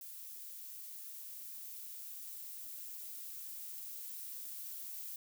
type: noise with level ramp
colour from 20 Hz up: violet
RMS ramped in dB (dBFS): -49 to -45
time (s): 0.01-5.16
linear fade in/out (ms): 2
effects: none